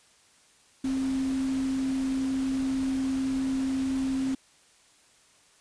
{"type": "tone in noise", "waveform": "sine", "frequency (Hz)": 265.4, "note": "C4", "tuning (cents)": 25, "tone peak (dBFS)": -25, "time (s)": [0.84, 4.35], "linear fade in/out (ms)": 5, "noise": "pink", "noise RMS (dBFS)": -42, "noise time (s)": [0.84, 4.35], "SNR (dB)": 14, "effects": ["white hiss -60 dBFS RMS until 5.6 s", "resampled to 22050 Hz"]}